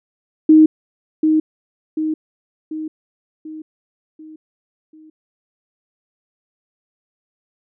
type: tone with echo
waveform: sine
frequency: 312.3 Hz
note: D#4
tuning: 7 cents sharp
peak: -5 dBFS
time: 0.49-0.66 s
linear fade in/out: 5 ms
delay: 740 ms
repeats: 6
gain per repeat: -6 dB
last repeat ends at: 5.1 s
effects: none